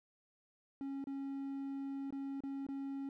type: tone with dropouts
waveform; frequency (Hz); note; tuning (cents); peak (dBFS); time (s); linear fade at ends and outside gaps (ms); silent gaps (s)
triangle; 274.5; C#4; -17; -37; 0.81-3.09; 1; 1.041-1.071 / 2.106-2.125 / 2.405-2.436 / 2.666-2.687
effects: none